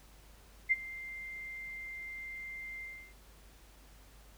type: tone with ADSR envelope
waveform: sine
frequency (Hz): 2093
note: C7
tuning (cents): 0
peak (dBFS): -22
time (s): 0.69-3.14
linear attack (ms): 27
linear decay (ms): 30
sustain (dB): -19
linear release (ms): 310
effects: added 50 Hz sine -57 dBFS peak until 4.37 s + pink hiss -61 dBFS RMS until 4.37 s